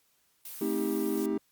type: noise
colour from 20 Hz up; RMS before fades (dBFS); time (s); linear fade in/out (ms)
blue; -42; 0.45-1.26; 2
type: chord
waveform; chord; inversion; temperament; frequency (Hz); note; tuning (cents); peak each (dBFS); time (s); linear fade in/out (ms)
triangle; A half-diminished seventh; none; just; 220 / 264 / 316.8 / 396; A3 / C4 / Eb4 / G4; 0 / +16 / +31 / +18; -32 / -33 / -30 / -30; 0.61-1.38; 5
effects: white hiss -70 dBFS RMS until 1.51 s + Opus 48 kbps